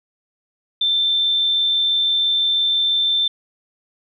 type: tone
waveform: sine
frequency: 3557 Hz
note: A7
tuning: 18 cents sharp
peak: -15 dBFS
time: 0.81-3.28 s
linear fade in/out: 5 ms
effects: none